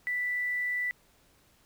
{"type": "tone with quantisation", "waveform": "sine", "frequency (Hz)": 1975.5, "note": "B6", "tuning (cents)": 0, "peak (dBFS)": -28, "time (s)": [0.07, 0.91], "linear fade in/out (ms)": 0, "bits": 9, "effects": ["pink hiss -64 dBFS RMS until 1.65 s"]}